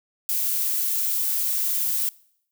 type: noise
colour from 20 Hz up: violet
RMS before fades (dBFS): -24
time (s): 0.29-2.09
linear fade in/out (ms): 0
effects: noise-tail reverb RT60 0.7 s tail -23 dB re dry